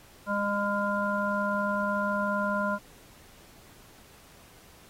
harmonic tone with a mistuned harmonic, 203.6 Hz, G#3, 34 cents flat, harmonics 1 / 3 / 5 / 7, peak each -31 / -31 / -31 / -31 dBFS, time 0.26-2.79 s, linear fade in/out 50 ms, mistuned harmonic 7, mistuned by -25 cents, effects pink hiss -55 dBFS RMS until 4.89 s + AAC 48 kbps

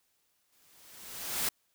white noise with exponential growth, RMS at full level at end -29 dBFS, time 0.52-1.49 s, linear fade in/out 5 ms, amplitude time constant 210 ms, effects white hiss -74 dBFS RMS until 1.74 s

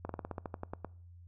slowing click train, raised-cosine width 1 ms, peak -24 dBFS, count 12, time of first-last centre 0.05-0.847 s, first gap 43 ms, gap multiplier 1.1, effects noise-tail reverb RT60 0.5 s tail -23 dB re dry + added 87 Hz sine -51 dBFS peak until 1.27 s

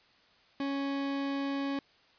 40% pulse tone, 277.2 Hz, C#4, in tune, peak -30 dBFS, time 0.6-1.79 s, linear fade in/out 2 ms, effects white hiss -63 dBFS RMS until 2.18 s + resampled to 11025 Hz

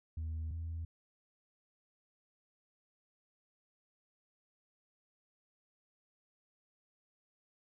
sine tone pair in turn, 80 / 82.3 Hz, D#2 / E2, +49 / -2 cents, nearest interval unison, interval 49 cents, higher second, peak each -34 / -36 dBFS, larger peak first, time 0.17-0.51 / 0.51-0.85 s, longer neither, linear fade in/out 5 ms, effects tanh soft clip ceiling -35 dBFS

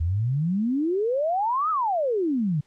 sine exponential two-way sweep, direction up then down, 77.3 to 1318.5 to 139 Hz, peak -21 dBFS, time 0-2.61 s, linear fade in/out 10 ms, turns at 1.7 s, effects pink hiss -65 dBFS RMS until 2.66 s + low-pass 8000 Hz 12 dB/octave

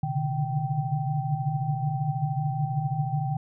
sine tone cluster, 123.9 / 138.4 / 146.1 / 151.5 / 777 Hz, B2 / C#3 / D3 / D#3 / G5, +6 / -2 / -9 / -46 / -16 cents, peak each -32 / -31 / -33 / -29 / -32 dBFS, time 0.03-3.37 s, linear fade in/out 5 ms, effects none

